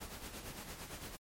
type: noise with tremolo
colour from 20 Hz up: pink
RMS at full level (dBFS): -45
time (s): 0-1.17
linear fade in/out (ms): 20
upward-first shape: sine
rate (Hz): 8.8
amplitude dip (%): 55
effects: MP3 64 kbps